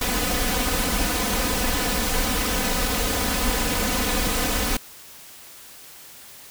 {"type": "noise with comb filter", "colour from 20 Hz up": "pink", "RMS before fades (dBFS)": -23, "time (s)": [0.01, 4.77], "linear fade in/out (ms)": 5, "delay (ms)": 4, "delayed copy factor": 0.85, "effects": ["white hiss -44 dBFS RMS until 6.5 s"]}